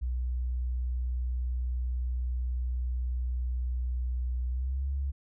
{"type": "tone with pitch glide", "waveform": "sine", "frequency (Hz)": [61.8, 68.57], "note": ["B1", "C#2"], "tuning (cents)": [2, -18], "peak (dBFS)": -28, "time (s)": [0.01, 5.12], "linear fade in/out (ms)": 20, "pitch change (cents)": 180, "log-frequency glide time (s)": [4.49, 4.89], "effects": []}